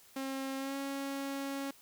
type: tone with pitch glide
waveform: sawtooth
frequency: 268.6 to 275.5 Hz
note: C4 to C#4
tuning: +46 to -11 cents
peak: -32 dBFS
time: 0.16-1.71 s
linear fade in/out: 5 ms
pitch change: +43 cents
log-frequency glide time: 0.58-0.76 s
effects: white hiss -60 dBFS RMS until 1.81 s